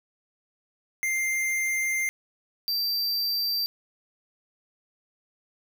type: tone pair in turn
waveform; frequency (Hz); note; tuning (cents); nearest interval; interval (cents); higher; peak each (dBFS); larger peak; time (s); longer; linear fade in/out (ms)
square; 2098 / 4689; C7 / D8; +4 / -4; octave + major second; 1392; second; -25; neither; 1.03-2.09 / 2.68-3.66; first; 0
effects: none